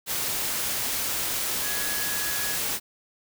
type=tone in noise; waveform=sine; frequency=1676 Hz; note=G#6; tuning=15 cents sharp; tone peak=-34 dBFS; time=1.61-2.58 s; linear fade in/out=50 ms; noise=white; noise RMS=-28 dBFS; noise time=0.06-2.8 s; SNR=-9 dB; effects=none